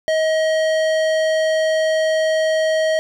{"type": "tone with tanh clipping", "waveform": "sine", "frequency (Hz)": 633, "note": "D#5", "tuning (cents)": 30, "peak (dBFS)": -17, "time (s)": [0.08, 2.99], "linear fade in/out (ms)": 0, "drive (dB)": 17, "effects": []}